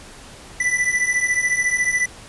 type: beating tone pair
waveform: square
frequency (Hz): 1975.5 / 1989.5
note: B6 / B6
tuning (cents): 0 / +12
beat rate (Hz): 14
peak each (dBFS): -23 / -20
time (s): 0.6-2.06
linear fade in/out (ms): 5
effects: pink hiss -41 dBFS RMS until 2.28 s + resampled to 24000 Hz